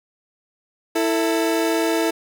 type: tone pair together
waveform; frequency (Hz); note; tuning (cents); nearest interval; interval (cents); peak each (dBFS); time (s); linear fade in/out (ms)
30% pulse; 329.6 / 446.6; E4 / A4; 0 / +26; perfect fourth; 526; -17 / -20; 0.95-2.11; 10
effects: none